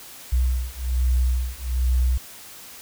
sine beating tone pair, 61.9 / 63.1 Hz, B1 / B1, +5 / +38 cents, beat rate 1.2 Hz, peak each -22 dBFS, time 0.32-2.18 s, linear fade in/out 10 ms, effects white hiss -42 dBFS RMS until 2.81 s

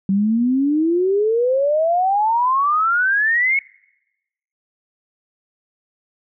sine exponential sweep, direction up, 190 to 2217 Hz, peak -14 dBFS, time 0.09-3.59 s, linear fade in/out 2 ms, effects noise-tail reverb RT60 1.0 s tail -26 dB re dry

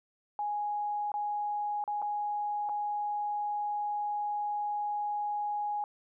sine tone with dropouts, 830 Hz, G#5, 1 cent flat, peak -30 dBFS, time 0.39-5.84 s, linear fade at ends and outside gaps 1 ms, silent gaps 1.118-1.14 / 1.84-1.877 / 2.018-2.024 / 2.69-2.694 s, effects none

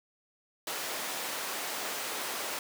pink high-pass noise, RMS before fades -36 dBFS, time 0.67-2.59 s, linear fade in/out 2 ms, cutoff 500 Hz, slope 12 dB/octave, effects none

